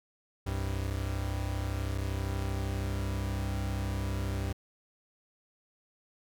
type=tone pair together; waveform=45% pulse; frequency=65.41 / 98 Hz; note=C2 / G2; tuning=0 / 0 cents; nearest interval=perfect fifth; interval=700 cents; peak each=-34 / -33 dBFS; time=0.46-4.53 s; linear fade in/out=10 ms; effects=none